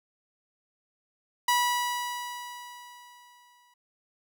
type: tone with exponential decay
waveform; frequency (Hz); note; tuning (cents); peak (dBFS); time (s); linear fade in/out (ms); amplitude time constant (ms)
sawtooth; 975; B5; -23; -17; 1.48-3.74; 5; 490
effects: none